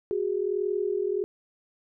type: tone pair together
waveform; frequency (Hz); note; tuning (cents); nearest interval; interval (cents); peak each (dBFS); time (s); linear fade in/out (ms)
sine; 370 / 411.4; F#4 / G#4; 0 / -16; major second; 184; -28 / -27; 0.11-1.24; 0
effects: none